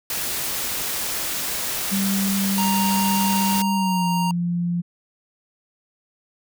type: noise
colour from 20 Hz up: white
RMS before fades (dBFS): -26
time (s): 0.1-3.62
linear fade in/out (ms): 2
type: tone with pitch glide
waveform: sine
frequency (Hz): 196 to 173.61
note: G3 to F3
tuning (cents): 0 to -10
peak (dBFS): -20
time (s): 1.91-4.82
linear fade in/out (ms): 20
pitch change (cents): -210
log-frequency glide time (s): 3.74-4.07
type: tone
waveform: square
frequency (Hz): 932.3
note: A#5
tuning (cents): 0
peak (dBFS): -23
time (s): 2.58-4.31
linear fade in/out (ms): 2
effects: none